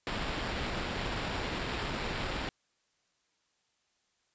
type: noise with sample-and-hold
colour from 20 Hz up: pink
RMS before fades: -35 dBFS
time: 0.07-2.49 s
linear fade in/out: 0 ms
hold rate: 6300 Hz
effects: white hiss -75 dBFS RMS until 4.34 s + resampled to 16000 Hz